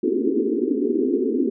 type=band-pass noise; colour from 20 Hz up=white; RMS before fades=-21 dBFS; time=0.03-1.5 s; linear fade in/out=10 ms; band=230 to 430 Hz; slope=96 dB/octave; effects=none